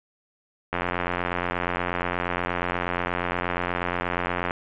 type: click train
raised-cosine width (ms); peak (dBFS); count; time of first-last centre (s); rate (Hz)
0.5; -10; 335; 0.73-4.508; 88.4
effects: resampled to 8000 Hz + 8-bit